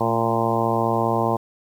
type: harmonic tone with a mistuned harmonic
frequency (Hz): 115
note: A#2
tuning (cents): -23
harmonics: 1 / 2 / 3 / 4 / 5 / 6 / 7 / 8 / 9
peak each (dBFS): -27 / -27 / -27 / -27 / -27 / -27 / -27 / -27 / -27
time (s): 0-1.37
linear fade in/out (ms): 10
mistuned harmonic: 2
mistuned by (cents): -36
effects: 8-bit

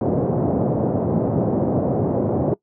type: band-pass noise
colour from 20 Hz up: pink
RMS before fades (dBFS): -20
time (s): 0.01-2.54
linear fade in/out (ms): 2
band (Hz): 110 to 670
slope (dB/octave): 24
effects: noise-tail reverb RT60 0.1 s tail -22 dB re dry

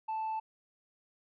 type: tone with tanh clipping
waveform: sine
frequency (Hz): 879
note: A5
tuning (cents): -2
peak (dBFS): -33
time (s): 0.08-0.4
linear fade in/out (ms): 10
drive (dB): 1
effects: none

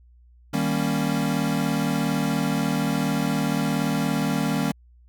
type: chord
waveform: square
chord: Eb dominant seventh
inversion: none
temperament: equal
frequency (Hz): 155.56 / 196 / 233.1 / 277.2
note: Eb3 / G3 / Bb3 / Db4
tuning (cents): 0 / 0 / 0 / 0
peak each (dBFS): -28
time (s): 0.53-4.72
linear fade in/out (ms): 10
effects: added 60 Hz sine -50 dBFS peak until 5.08 s

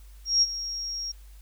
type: tone with ADSR envelope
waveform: sine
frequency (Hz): 5590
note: F8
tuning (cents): +1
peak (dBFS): -16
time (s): 0.25-1.12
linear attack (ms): 170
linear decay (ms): 36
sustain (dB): -14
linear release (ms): 9
effects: added 50 Hz sine -45 dBFS peak until 1.41 s + white hiss -60 dBFS RMS until 1.41 s

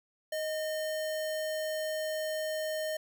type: tone with sample-and-hold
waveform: sine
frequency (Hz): 624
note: D#5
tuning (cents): +5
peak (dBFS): -31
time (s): 0.32-2.97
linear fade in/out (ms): 5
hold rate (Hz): 2450
effects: none

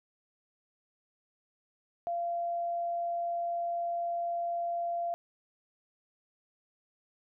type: tone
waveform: sine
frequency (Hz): 688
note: F5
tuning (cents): -26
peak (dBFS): -30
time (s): 2.07-5.14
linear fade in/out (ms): 0
effects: none

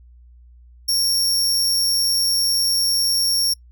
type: tone with amplitude modulation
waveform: sawtooth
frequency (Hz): 5510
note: F8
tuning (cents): -24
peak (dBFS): -12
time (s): 0.88-3.54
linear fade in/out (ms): 10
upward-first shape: sine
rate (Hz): 182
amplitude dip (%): 50
effects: noise-tail reverb RT60 0.1 s tail -26 dB re dry + added 60 Hz sine -44 dBFS peak until 3.71 s

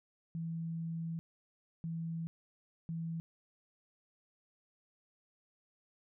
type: tone bursts at uneven times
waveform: sine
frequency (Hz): 164.81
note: E3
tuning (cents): 0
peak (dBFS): -36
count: 3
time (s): 0.35-1.19 / 1.84-2.27 / 2.89-3.2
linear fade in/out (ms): 0
effects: none

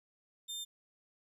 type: tone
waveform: sawtooth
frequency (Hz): 3600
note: A7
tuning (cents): +39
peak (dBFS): -36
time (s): 0.48-0.65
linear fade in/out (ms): 20
effects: resampled to 32000 Hz + 12-bit

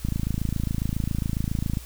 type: click train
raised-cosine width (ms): 5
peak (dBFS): -13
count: 48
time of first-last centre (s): 0.05-1.772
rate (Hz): 27.3
effects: added 60 Hz sine -40 dBFS peak until 1.85 s + white hiss -46 dBFS RMS until 1.85 s

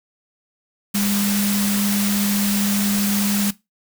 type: tone in noise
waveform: sine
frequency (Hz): 202.6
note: G#3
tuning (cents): -43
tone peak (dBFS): -19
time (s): 0.94-3.51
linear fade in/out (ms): 10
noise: white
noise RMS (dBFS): -24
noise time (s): 0.94-3.51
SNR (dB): +2
effects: noise-tail reverb RT60 0.2 s tail -18 dB re dry

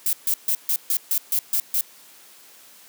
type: noise bursts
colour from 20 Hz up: violet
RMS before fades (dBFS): -21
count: 9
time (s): 0.06-1.81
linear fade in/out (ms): 2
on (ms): 70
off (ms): 140
effects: white hiss -49 dBFS RMS until 2.88 s + high-pass 200 Hz 12 dB/octave

